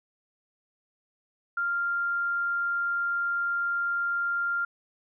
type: tone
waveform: sine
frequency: 1394 Hz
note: F6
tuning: 4 cents flat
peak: -25 dBFS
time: 1.57-4.65 s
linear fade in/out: 5 ms
effects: none